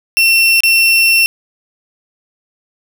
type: tone with dropouts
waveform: 35% pulse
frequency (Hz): 2710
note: E7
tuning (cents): +47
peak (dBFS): -6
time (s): 0.17-1.26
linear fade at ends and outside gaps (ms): 0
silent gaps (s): 0.605-0.635
effects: none